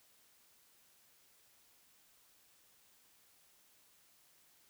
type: silence
effects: white hiss -68 dBFS RMS until 4.69 s